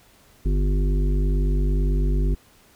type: harmonic tone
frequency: 49 Hz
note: G1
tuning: in tune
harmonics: 1 / 3 / 5 / 7 / 8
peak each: -18 / -28 / -32 / -35 / -36 dBFS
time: 0.45-2.35 s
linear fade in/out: 10 ms
effects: pink hiss -55 dBFS RMS until 2.75 s